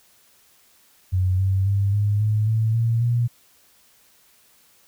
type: tone with pitch steps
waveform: sine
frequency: 92.5 / 95.93 / 99.48 / 103.17 / 106.99 / 110.96 / 115.07 / 119.34 Hz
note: F#2 / G2 / G2 / G#2 / A2 / A2 / A#2 / A#2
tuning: 0 / -37 / +26 / -11 / -48 / +15 / -22 / +41 cents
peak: -17 dBFS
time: 1.12-3.28 s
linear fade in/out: 20 ms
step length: 270 ms
effects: white hiss -57 dBFS RMS until 4.87 s